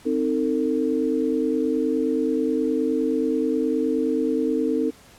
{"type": "chord", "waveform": "sine", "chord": "A diminished", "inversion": "first", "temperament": "equal with one note detuned", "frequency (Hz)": [261.6, 311.1, 451.3], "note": ["C4", "Eb4", "A4"], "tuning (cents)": [0, 0, 44], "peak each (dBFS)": -24, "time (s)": [0.05, 4.91], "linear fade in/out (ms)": 20, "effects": ["pink hiss -50 dBFS RMS until 5.18 s", "low-pass 12000 Hz 12 dB/octave"]}